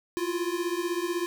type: beating tone pair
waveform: square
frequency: 340 / 356 Hz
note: F4 / F4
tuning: -46 / +33 cents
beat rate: 16 Hz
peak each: -31 dBFS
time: 0.17-1.26 s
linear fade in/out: 0 ms
effects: none